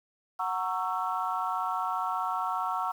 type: chord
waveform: sine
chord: F# dominant seventh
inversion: none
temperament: just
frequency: 740 / 925 / 1110 / 1332 Hz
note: F#5 / A#5 / C#6 / E6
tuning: 0 / -14 / +2 / +18 cents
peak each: -33 dBFS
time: 0.39-2.92 s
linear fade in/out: 10 ms
effects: tanh soft clip ceiling -17 dBFS + 9-bit